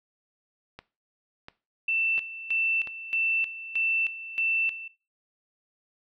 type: click train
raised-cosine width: 0.3 ms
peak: -25 dBFS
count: 4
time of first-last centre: 0.79-2.873 s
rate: 1.44 Hz
type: tone with tremolo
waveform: sine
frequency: 2672 Hz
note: E7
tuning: 23 cents sharp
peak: -23 dBFS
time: 1.88-4.88 s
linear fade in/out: 5 ms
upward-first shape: square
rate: 1.6 Hz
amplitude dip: 80%
effects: noise-tail reverb RT60 0.3 s tail -18 dB re dry